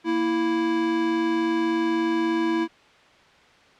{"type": "tone pair together", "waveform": "square", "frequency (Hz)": [233.1, 329.6], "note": ["A#3", "E4"], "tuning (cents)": [0, 0], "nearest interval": "tritone", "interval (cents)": 600, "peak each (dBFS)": [-31, -22], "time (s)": [0.04, 2.68], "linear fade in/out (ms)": 50, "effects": ["white hiss -53 dBFS RMS until 3.79 s", "low-pass 3000 Hz 12 dB/octave"]}